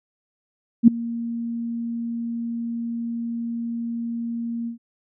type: tone with ADSR envelope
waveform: sine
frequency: 233.1 Hz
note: A#3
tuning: in tune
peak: -4 dBFS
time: 0.83-4.78 s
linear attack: 46 ms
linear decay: 7 ms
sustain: -21 dB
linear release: 110 ms
effects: none